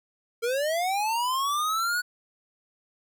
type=linear sweep; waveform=square; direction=up; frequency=451.9 to 1480 Hz; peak=-25 dBFS; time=0.42-2.02 s; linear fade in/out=20 ms; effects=none